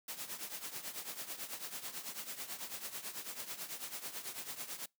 white noise with tremolo, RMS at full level -41 dBFS, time 0.08-4.86 s, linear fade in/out 5 ms, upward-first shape triangle, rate 9.1 Hz, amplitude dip 80%, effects noise-tail reverb RT60 0.2 s tail -25 dB re dry + high-pass 150 Hz 12 dB/octave

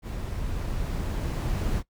brown noise with level ramp, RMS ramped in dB -33 to -26 dBFS, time 0.02-1.83 s, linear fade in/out 50 ms, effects noise-tail reverb RT60 0.1 s tail -19 dB re dry

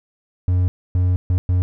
triangle tone bursts at uneven times, 90.4 Hz, F#2, 40 cents flat, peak -12 dBFS, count 4, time 0.48-0.68 / 0.95-1.16 / 1.3-1.38 / 1.49-1.62 s, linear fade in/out 0 ms, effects none

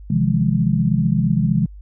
sine chord, F minor seventh, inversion second, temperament equal with one note detuned, 130.81 / 159.02 / 174.61 / 207.7 Hz, C3 / Eb3 / F3 / Ab3, 0 / +38 / 0 / 0 cents, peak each -20 dBFS, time 0.1-1.66 s, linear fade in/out 5 ms, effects added 50 Hz sine -35 dBFS peak until 1.81 s

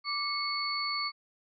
sine tone cluster, 1171 / 2193 / 4457 Hz, D6 / C#7 / C#8, -5 / -19 / +9 cents, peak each -34 / -36 / -33 dBFS, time 0.04-1.12 s, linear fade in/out 50 ms, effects none

